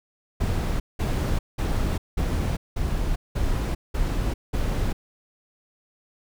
brown noise bursts, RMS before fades -24 dBFS, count 8, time 0.4-4.93 s, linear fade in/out 10 ms, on 400 ms, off 190 ms, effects none

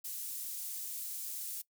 pink high-pass noise, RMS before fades -41 dBFS, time 0.04-1.62 s, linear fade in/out 10 ms, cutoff 10000 Hz, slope 12 dB/octave, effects noise-tail reverb RT60 0.1 s tail -20 dB re dry

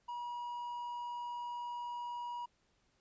triangle tone with hard clipping, 962 Hz, B5, 46 cents flat, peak -40 dBFS, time 0.08-2.46 s, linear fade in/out 10 ms, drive 6 dB, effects pink hiss -75 dBFS RMS until 3 s + resampled to 16000 Hz

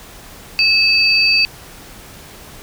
sine tone pair together, 2600 / 4618 Hz, E7 / D8, -24 / -30 cents, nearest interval minor seventh, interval 994 cents, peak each -13 dBFS, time 0.59-1.45 s, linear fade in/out 0 ms, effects pink hiss -38 dBFS RMS until 2.62 s

